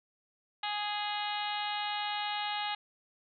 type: harmonic tone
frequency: 415.3 Hz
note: G#4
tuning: in tune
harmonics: 2 / 3 / 4 / 5 / 6 / 7 / 8 / 9 / 10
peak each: -35 / -43 / -43 / -43 / -45 / -41 / -44 / -42 / -47 dBFS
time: 0.63-2.75 s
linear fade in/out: 5 ms
effects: none